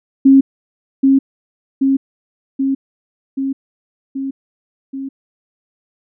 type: tone with echo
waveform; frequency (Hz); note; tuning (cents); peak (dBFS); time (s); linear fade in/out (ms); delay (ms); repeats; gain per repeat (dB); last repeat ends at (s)
sine; 270.4; C#4; -43; -4; 0.25-0.41; 10; 780; 6; -3; 5.09
effects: none